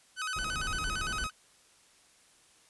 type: tone with vibrato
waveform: sawtooth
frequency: 1382 Hz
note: F6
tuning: 19 cents flat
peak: -29 dBFS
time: 0.16-1.31 s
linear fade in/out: 50 ms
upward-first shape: square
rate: 8.8 Hz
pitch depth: 150 cents each way
type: noise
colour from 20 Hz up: brown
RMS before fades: -39 dBFS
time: 0.36-1.27 s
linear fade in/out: 5 ms
effects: white hiss -62 dBFS RMS until 2.69 s + resampled to 24000 Hz